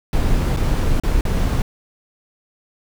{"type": "noise with dropouts", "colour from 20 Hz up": "brown", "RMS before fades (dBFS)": -17, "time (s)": [0.13, 1.62], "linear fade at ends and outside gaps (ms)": 1, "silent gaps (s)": [[0.564, 0.571], [0.999, 1.035], [1.21, 1.252]], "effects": []}